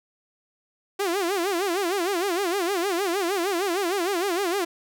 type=tone with vibrato; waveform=sawtooth; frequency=370 Hz; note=F#4; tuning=in tune; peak=-19 dBFS; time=0.99-4.65 s; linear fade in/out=10 ms; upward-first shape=sine; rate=6.5 Hz; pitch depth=180 cents each way; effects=none